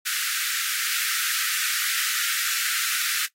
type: high-pass noise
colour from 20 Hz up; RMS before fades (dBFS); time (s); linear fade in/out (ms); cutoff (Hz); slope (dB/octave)
pink; -26; 0.05-3.27; 20; 1300; 96
effects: noise-tail reverb RT60 0.1 s tail -17 dB re dry + AAC 48 kbps